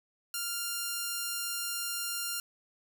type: tone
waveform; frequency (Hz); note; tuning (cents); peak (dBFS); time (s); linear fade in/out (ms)
5% pulse; 1396.9; F6; 0; -21; 0.34-2.4; 2
effects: none